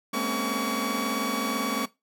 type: tone cluster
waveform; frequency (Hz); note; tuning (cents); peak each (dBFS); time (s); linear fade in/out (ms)
sawtooth; 208.7 / 231.8 / 257.5 / 275.7 / 1131; G#3 / A#3 / C4 / C#4 / C#6; +9 / -10 / -28 / -9 / +34; -30 / -28 / -31 / -30 / -26; 0.13-1.86; 10
effects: noise-tail reverb RT60 0.2 s tail -18 dB re dry